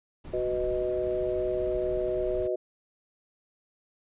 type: noise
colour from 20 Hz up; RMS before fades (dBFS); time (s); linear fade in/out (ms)
brown; -40; 0.24-2.48; 10
type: chord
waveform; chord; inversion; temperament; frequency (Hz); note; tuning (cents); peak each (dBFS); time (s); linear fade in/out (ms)
sine; B major; second; equal with one note detuned; 370 / 498.2 / 622.3; F#4 / B4 / D#5; 0 / +15 / 0; -29 / -33 / -30; 0.33-2.56; 10
effects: resampled to 8000 Hz